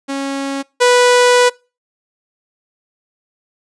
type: tone pair in turn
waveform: sawtooth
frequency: 274.9 / 492.2 Hz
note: C#4 / B4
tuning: -14 / -6 cents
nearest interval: minor seventh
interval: 1008 cents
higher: second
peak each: -15 / -4 dBFS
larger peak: second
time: 0.08-0.63 / 0.8-1.5 s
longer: second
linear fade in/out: 20 ms
effects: noise-tail reverb RT60 0.3 s tail -24 dB re dry + resampled to 22050 Hz